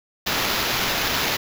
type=noise with sample-and-hold; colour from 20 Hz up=blue; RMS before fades=-23 dBFS; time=0.26-1.37 s; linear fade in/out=10 ms; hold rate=8820 Hz; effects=none